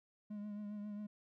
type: tone with vibrato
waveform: triangle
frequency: 207.7 Hz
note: G#3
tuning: in tune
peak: -40 dBFS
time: 0.3-1.07 s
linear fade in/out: 10 ms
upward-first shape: triangle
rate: 7.4 Hz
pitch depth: 36 cents each way
effects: none